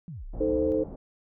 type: linear two-way sweep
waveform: sine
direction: down then up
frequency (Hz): 185 to 30.13 to 84.2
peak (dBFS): -36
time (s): 0.08-0.72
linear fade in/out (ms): 0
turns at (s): 0.25
type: low-pass noise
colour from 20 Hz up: pink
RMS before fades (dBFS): -40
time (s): 0.33-0.96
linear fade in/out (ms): 5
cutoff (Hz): 720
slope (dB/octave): 24
type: chord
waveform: sine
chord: A diminished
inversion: second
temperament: equal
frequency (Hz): 311.1 / 440 / 523.3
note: Eb4 / A4 / C5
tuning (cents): 0 / 0 / 0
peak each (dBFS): -27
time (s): 0.4-0.84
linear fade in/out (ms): 10
effects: none